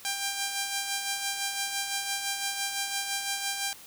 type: tone with tremolo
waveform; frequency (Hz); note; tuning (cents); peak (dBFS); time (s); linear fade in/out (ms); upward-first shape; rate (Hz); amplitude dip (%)
5% pulse; 794; G5; +22; -16; 0.05-3.73; 0; sine; 5.9; 45
effects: white hiss -49 dBFS RMS until 3.86 s